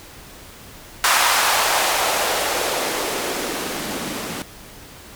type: noise with band-pass filter sweep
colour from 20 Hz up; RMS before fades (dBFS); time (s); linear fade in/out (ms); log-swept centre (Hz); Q
blue; -21; 1.04-4.42; 0; 1100 to 200; 1.6
effects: pink hiss -41 dBFS RMS until 5.15 s